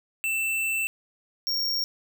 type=tone pair in turn; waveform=square; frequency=2667 / 5544 Hz; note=E7 / F8; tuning=+20 / -14 cents; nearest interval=octave + minor second; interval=1266 cents; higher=second; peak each=-25 dBFS; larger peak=neither; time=0.24-0.87 / 1.47-1.84 s; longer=first; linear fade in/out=0 ms; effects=none